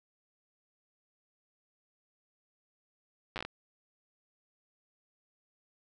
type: slowing click train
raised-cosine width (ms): 0.3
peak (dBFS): -21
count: 7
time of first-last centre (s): 3.36-3.45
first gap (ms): 8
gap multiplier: 1.25
effects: none